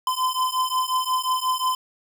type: beating tone pair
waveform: square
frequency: 1021 / 1026.6 Hz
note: C6 / C6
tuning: -43 / -33 cents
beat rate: 5.6 Hz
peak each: -25 dBFS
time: 0.07-1.75 s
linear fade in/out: 2 ms
effects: none